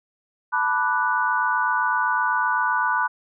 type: chord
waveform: sine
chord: B minor seventh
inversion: third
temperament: equal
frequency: 880 / 987.8 / 1174.7 / 1480 Hz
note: A5 / B5 / D6 / F#6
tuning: 0 / 0 / 0 / 0 cents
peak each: -27 / -23 / -27 / -23 dBFS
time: 0.52-3.08 s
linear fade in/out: 20 ms
effects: none